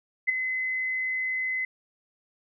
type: tone with ADSR envelope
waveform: sine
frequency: 2037 Hz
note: C7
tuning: 47 cents flat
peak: -17 dBFS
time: 0.27-1.65 s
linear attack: 22 ms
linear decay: 11 ms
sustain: -9 dB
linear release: 3 ms
effects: none